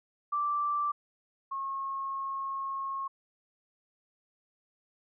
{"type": "tone pair in turn", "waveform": "sine", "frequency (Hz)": [1171, 1086.2], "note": ["D6", "C#6"], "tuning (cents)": [-5, -36], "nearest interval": "minor second", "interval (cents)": 131, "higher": "first", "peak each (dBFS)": [-27, -32], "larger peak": "first", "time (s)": [[0.32, 0.92], [1.51, 3.08]], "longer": "second", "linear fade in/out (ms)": 10, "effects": []}